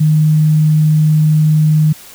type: tone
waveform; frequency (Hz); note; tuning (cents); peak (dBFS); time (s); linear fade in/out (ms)
sine; 154.1; D#3; -16; -7; 0-1.93; 10
effects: white hiss -37 dBFS RMS until 2.14 s